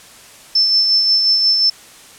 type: tone with tremolo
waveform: sine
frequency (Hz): 5300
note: E8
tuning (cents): +9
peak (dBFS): -9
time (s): 0.55-1.7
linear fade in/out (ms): 5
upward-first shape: sine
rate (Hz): 5.6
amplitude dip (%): 35
effects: white hiss -41 dBFS RMS until 2.18 s + low-pass 10000 Hz 12 dB/octave